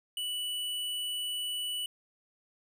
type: tone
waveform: square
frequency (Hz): 2960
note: F#7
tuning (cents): 0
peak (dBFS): -33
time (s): 0.17-1.86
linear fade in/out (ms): 2
effects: none